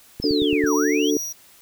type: click train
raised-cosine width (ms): 3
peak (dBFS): -17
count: 5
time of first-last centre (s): 0.2-0.64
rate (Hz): 9.09
type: linear two-way sweep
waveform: sine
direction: down then up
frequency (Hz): 5300 to 878 to 3423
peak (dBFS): -25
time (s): 0.22-1.11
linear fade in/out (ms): 10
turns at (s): 0.74
type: chord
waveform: sine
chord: D major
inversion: none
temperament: just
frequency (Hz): 293.7 / 367.1 / 440.5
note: D4 / F#4 / A4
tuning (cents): 0 / -14 / +2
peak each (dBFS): -20 / -25 / -22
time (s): 0.24-1.17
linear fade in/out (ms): 2
type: tone with tremolo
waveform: 45% pulse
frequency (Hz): 5770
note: F#8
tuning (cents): -44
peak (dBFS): -26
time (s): 0.66-1.33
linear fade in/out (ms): 10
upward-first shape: triangle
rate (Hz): 2.3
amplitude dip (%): 70
effects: white hiss -51 dBFS RMS until 1.61 s